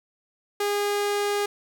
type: tone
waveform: sawtooth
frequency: 409.1 Hz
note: G#4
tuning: 26 cents flat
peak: -19 dBFS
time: 0.6-1.46 s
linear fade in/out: 5 ms
effects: none